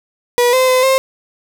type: tone with pitch steps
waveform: 35% pulse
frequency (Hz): 485.1 / 516 / 511 / 530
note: B4 / C5 / C5 / C5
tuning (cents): -31 / -24 / -41 / +22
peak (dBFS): -8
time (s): 0.38-0.98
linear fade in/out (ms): 0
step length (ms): 150
effects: none